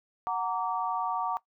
sine chord, Gb augmented, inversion none, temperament just, 740 / 925 / 1156.2 Hz, Gb5 / Bb5 / D6, 0 / -14 / -27 cents, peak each -32 dBFS, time 0.27-1.37 s, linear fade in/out 0 ms, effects noise-tail reverb RT60 0.1 s tail -18 dB re dry

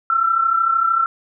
sine tone pair together, 1318.5 / 1351.7 Hz, E6 / E6, 0 / +43 cents, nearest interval unison, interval 43 cents, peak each -21 / -15 dBFS, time 0.1-1.06 s, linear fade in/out 2 ms, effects none

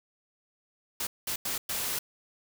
white noise bursts at uneven times, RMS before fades -32 dBFS, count 4, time 1-1.07 / 1.27-1.36 / 1.45-1.58 / 1.69-1.99 s, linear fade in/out 5 ms, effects none

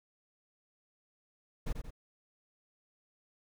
brown noise with echo, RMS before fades -33 dBFS, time 1.66-1.73 s, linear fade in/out 10 ms, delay 89 ms, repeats 2, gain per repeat -6 dB, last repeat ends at 1.908 s, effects none

